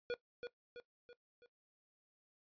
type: tone with echo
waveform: square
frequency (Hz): 483.1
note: B4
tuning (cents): -38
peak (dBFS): -37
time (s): 0.1-0.14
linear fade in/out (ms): 0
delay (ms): 330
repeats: 4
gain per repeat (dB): -6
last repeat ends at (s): 1.46
effects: noise-tail reverb RT60 0.1 s tail -17 dB re dry + resampled to 11025 Hz